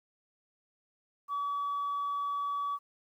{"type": "tone", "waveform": "sine", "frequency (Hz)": 1141, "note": "C#6", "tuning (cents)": 50, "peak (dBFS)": -29, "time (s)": [1.28, 2.79], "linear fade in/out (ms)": 50, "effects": ["tanh soft clip ceiling -28 dBFS", "11-bit"]}